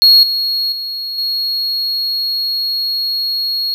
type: tone with level steps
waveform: triangle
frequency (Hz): 4308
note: C8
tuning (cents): +50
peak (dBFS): -3 / -13 / -19 / -14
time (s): 0.02-3.74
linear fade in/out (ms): 0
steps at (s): 0.23 / 0.72 / 1.18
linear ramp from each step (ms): 2
effects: none